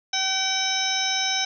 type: harmonic tone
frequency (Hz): 765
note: G5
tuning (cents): -42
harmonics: 1 / 2 / 3 / 4 / 5 / 7 / 8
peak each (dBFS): -30 / -32 / -30 / -32 / -28 / -27 / -30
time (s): 0.13-1.45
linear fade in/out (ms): 5
effects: none